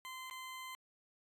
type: tone with dropouts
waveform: 20% pulse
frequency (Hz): 1034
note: C6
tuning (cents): -21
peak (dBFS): -40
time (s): 0.05-0.75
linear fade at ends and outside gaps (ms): 0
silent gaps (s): 0.299-0.31
effects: AAC 64 kbps